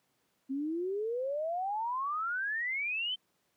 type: exponential sweep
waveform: sine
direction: up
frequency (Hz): 261.6 to 3136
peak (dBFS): -31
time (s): 0.49-3.16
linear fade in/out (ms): 20
effects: pink hiss -75 dBFS RMS until 3.56 s + high-pass 150 Hz 12 dB/octave